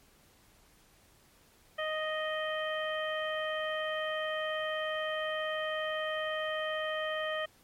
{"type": "harmonic tone", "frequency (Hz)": 622.3, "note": "D#5", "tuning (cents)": 0, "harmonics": [1, 2, 3, 4, 5], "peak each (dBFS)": [-34, -39, -37, -48, -41], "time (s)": [1.78, 7.46], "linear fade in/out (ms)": 10, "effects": ["pink hiss -63 dBFS RMS until 7.63 s", "MP3 64 kbps"]}